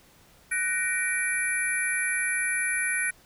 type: tone cluster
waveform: sine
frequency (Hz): 1493 / 1869 / 2337 / 10870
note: F#6 / A#6 / D7 / F9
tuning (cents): +15 / +4 / -9 / -48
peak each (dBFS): -30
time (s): 0.51-3.11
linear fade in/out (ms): 10
effects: pink hiss -57 dBFS RMS until 3.25 s